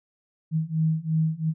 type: beating tone pair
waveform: sine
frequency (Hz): 157.6 / 160.5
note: D#3 / E3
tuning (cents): +23 / -46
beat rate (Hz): 2.9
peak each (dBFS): -25 / -24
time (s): 0.51-1.54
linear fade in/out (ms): 50
effects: none